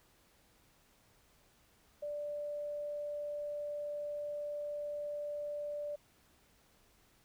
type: tone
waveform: sine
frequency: 587.3 Hz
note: D5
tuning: in tune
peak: -37 dBFS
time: 2.02-5.96 s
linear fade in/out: 10 ms
effects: pink hiss -68 dBFS RMS until 7.24 s